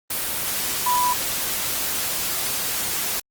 sine tone in noise, 987.8 Hz, B5, in tune, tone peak -18 dBFS, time 0.86-1.13 s, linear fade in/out 5 ms, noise white, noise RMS -25 dBFS, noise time 0.1-3.2 s, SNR +4 dB, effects Opus 24 kbps

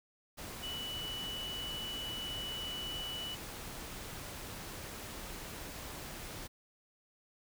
sine tone in noise, 2960 Hz, F#7, in tune, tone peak -39 dBFS, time 0.62-3.36 s, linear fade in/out 20 ms, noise pink, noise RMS -45 dBFS, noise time 0.37-6.48 s, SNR +3 dB, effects none

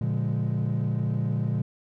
triangle chord, Bb dominant seventh, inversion none, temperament equal with one note detuned, 116.54 / 143.48 / 174.61 / 207.7 Hz, Bb2 / D3 / F3 / Ab3, 0 / -40 / 0 / 0 cents, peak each -24 / -26 / -30 / -30 dBFS, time 0.01-1.62 s, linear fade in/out 5 ms, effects tanh soft clip ceiling -16 dBFS

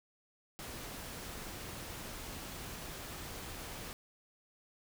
pink noise, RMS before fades -45 dBFS, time 0.59-3.93 s, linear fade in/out 0 ms, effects none

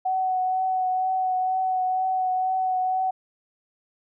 sine tone with vibrato, 747 Hz, F#5, 16 cents sharp, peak -21 dBFS, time 0.05-3.11 s, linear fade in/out 10 ms, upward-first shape triangle, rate 2.1 Hz, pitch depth 19 cents each way, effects none

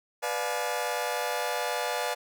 sawtooth chord, B diminished seventh, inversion none, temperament just, 493.9 / 592.7 / 711.2 / 853.4 Hz, B4 / D5 / F5 / Ab5, 0 / +16 / +31 / +47 cents, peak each -30 dBFS, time 0.22-2.15 s, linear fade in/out 20 ms, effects none

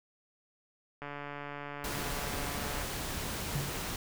click train, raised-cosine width 0.5 ms, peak -26 dBFS, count 261, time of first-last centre 1.02-2.826 s, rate 144 Hz
pink noise, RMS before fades -37 dBFS, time 1.84-3.96 s, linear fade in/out 2 ms
sine tone with exponential decay, 141.5 Hz, C#3, 36 cents sharp, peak -28 dBFS, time 3.55-3.95 s, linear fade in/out 5 ms, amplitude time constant 86 ms
effects none

